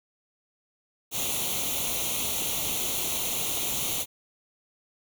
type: noise with comb filter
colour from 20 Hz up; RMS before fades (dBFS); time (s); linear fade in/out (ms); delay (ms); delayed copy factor
white; -29; 1.11-4.06; 50; 0.3; +0.8
effects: none